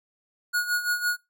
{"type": "tone with tremolo", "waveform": "square", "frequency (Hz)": 1449, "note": "F#6", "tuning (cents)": -37, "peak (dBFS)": -22, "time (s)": [0.53, 1.17], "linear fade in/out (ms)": 20, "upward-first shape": "sine", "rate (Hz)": 5.9, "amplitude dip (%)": 70, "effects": ["noise-tail reverb RT60 0.2 s tail -21 dB re dry"]}